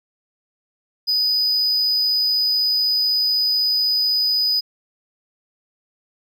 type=tone; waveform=triangle; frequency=4978 Hz; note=D#8; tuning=in tune; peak=-15 dBFS; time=1.07-4.61 s; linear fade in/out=20 ms; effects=none